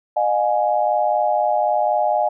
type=tone cluster; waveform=sine; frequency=611 / 715 / 836 Hz; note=D#5 / F5 / G#5; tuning=-32 / +41 / +11 cents; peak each=-20 dBFS; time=0.16-2.29 s; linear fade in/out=10 ms; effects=none